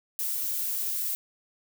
violet noise, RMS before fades -30 dBFS, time 0.19-1.15 s, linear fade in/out 0 ms, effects none

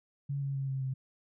sine tone with pitch steps, 140.4 / 138.23 / 136.09 / 133.98 / 131.91 Hz, C#3 / C#3 / C#3 / C3 / C3, +22 / -5 / -32 / +41 / +14 cents, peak -31 dBFS, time 0.29-0.94 s, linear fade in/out 10 ms, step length 130 ms, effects none

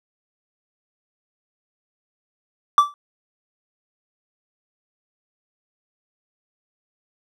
triangle tone with exponential decay, 1164 Hz, D6, 16 cents flat, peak -4 dBFS, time 2.78-2.94 s, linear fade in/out 1 ms, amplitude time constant 33 ms, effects none

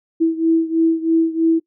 sine beating tone pair, 325.9 / 329 Hz, E4 / E4, -20 / -3 cents, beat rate 3.1 Hz, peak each -15 / -18 dBFS, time 0.2-1.6 s, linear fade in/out 20 ms, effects noise-tail reverb RT60 0.1 s tail -22 dB re dry

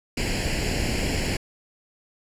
pink noise with comb filter, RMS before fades -25 dBFS, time 0.17-1.37 s, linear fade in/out 5 ms, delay 0.41 ms, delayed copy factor +0.8, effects low-pass 8000 Hz 12 dB/octave

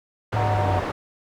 white low-pass noise, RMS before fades -28 dBFS, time 0.32-0.92 s, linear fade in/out 10 ms, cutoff 990 Hz, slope 12 dB/octave
sine exponential sweep, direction down, 109.5 to 92.5 Hz, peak -22 dBFS, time 0.33-0.81 s, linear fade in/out 10 ms
sine chord, D augmented, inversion none, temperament equal with one note detuned, 598.6 / 740 / 932.3 Hz, D5 / F#5 / A#5, +33 / 0 / 0 cents, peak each -29 / -26 / -30 dBFS, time 0.36-0.8 s, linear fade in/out 5 ms
effects none

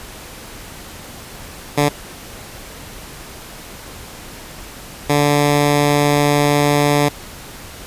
10% pulse tone bursts at uneven times, 145.6 Hz, D3, 15 cents flat, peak -4 dBFS, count 2, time 1.77-1.89 / 5.09-7.09 s, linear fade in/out 10 ms, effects pink hiss -35 dBFS RMS until 7.86 s + resampled to 32000 Hz

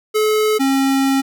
square tone pair in turn, 429.6 / 270.6 Hz, A4 / C#4, -41 / -42 cents, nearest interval minor sixth, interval 801 cents, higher first, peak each -14 dBFS, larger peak neither, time 0.14-0.59 / 0.59-1.22 s, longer second, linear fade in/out 20 ms, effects none

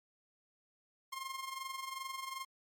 sawtooth tone with amplitude modulation, 1064 Hz, C6, 29 cents sharp, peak -34 dBFS, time 1.12-2.45 s, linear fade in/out 10 ms, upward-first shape sine, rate 22.6 Hz, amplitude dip 65%, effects MP3 96 kbps

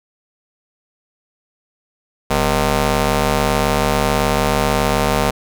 10% pulse ring-modulated tone, 145.4 Hz, D3, 17 cents flat, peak -3 dBFS, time 2.3-5.31 s, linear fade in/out 10 ms, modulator 330 Hz, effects none

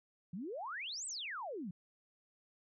sine exponential two-way sweep, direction up then down, 161.6 to 8570 to 161.6 Hz, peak -40 dBFS, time 0.33-1.71 s, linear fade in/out 5 ms, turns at 1.06 s, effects none

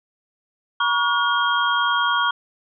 sine tone cluster, 956 / 1126 / 1434 / 3234 Hz, A#5 / C#6 / F6 / G#7, +43 / +27 / +45 / -47 cents, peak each -24 / -22 / -21 / -25 dBFS, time 0.8-2.31 s, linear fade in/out 5 ms, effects none

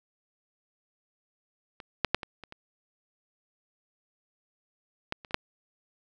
clicks, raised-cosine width 0.3 ms, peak -26 / -7 / -6 / -20 / -27 / -27 / -14 / -29 / -28 / -6 dBFS, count 10, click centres 1.802 / 2.047 / 2.146 / 2.232 / 2.437 / 2.524 / 5.124 / 5.248 / 5.309 / 5.344 s, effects none

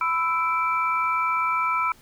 sine tone cluster, 1000 / 1321 / 2328 Hz, B5 / E6 / D7, +21 / +3 / -16 cents, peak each -26 / -23 / -28 dBFS, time 0.01-1.92 s, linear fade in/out 2 ms, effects pink hiss -54 dBFS RMS until 2.01 s

